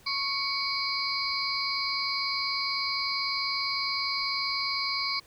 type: tone cluster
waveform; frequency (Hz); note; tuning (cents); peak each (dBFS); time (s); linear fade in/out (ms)
sine; 1100 / 2241 / 4131 / 4541 / 4890; C#6 / C#7 / C8 / C#8 / D#8; -14 / +18 / -23 / +41 / -31; -34 / -33 / -34 / -35 / -33; 0.06-5.2; 10
effects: pink hiss -57 dBFS RMS until 5.26 s